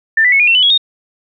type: tone with pitch steps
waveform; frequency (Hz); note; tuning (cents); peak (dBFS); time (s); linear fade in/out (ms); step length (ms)
sine; 1785 / 1980.6 / 2198 / 2438 / 2706 / 3002 / 3331 / 3696; A6 / B6 / C#7 / D#7 / E7 / F#7 / G#7 / A#7; +24 / +4 / -15 / -36 / +45 / +24 / +4 / -16; -7; 0.17-0.778; 5; 76
effects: none